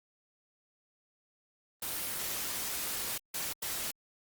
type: noise bursts at uneven times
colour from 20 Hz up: white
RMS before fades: -36 dBFS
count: 3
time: 1.82-3.18 / 3.34-3.53 / 3.62-3.91 s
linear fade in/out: 5 ms
effects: Opus 24 kbps